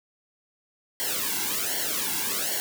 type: noise with flanger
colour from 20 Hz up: white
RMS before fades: -28 dBFS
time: 1-2.6 s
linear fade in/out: 0 ms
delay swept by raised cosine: 0.79 to 1.66 ms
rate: 1.3 Hz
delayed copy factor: -0.9
effects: none